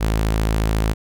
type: tone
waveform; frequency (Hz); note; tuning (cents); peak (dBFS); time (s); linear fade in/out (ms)
sawtooth; 54.1; A1; -29; -13; 0-0.94; 20
effects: none